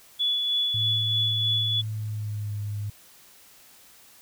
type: tone with tremolo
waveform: sine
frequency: 3422 Hz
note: A7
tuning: 49 cents flat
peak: -21 dBFS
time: 0.19-1.82 s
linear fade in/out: 20 ms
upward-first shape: sine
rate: 3.2 Hz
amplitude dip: 30%
type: tone with pitch glide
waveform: sine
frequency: 108.8 to 103.53 Hz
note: A2 to G#2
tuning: -19 to -5 cents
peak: -28 dBFS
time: 0.74-2.9 s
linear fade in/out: 5 ms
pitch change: -86 cents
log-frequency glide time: 1.81-2.58 s
effects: white hiss -53 dBFS RMS until 4.21 s